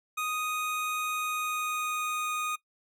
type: tone with pitch glide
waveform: 25% pulse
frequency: 1244.5 to 1236.6 Hz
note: D#6 to D#6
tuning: 0 to -11 cents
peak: -26 dBFS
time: 0.17-2.56 s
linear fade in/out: 10 ms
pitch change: -11 cents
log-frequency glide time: 1.12-2.3 s
effects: noise-tail reverb RT60 0.1 s tail -19 dB re dry